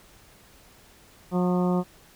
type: harmonic tone with a mistuned harmonic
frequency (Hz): 180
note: F#3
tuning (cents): -47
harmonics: 1 / 2 / 3 / 4 / 5 / 6 / 7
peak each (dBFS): -22 / -28 / -32 / -34 / -36 / -38 / -39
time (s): 1.31-1.84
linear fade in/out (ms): 50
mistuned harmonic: 7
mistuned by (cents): -42
effects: pink hiss -54 dBFS RMS until 2.15 s